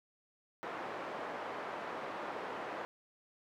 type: band-pass noise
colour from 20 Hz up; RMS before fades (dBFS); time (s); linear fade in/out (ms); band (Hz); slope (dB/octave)
pink; -42; 0.63-2.85; 0; 460 to 1400; 12
effects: none